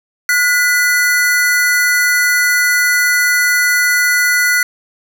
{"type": "tone pair together", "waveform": "square", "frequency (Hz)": [1450, 1994.9], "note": ["F#6", "B6"], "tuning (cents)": [-35, 17], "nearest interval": "tritone", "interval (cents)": 552, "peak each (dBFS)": -14, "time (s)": [0.29, 4.63], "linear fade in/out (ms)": 2, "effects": []}